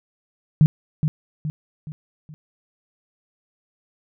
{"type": "tone with echo", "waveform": "sine", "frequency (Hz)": 152.6, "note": "D#3", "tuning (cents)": -33, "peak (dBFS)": -9, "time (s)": [0.61, 0.66], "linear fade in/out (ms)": 0, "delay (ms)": 420, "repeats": 4, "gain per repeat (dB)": -7, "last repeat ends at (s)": 2.34, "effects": []}